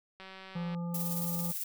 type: click train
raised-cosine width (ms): 0.3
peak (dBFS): -32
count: 105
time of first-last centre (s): 0.2-0.747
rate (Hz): 190
type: harmonic tone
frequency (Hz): 172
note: F3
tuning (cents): -26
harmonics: 1 / 3 / 5 / 7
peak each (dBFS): -33 / -46 / -49 / -52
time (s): 0.55-1.52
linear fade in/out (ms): 10
type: noise with tremolo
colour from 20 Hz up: violet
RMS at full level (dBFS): -35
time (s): 0.94-1.64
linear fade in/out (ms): 5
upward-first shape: sine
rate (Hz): 18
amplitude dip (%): 40
effects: none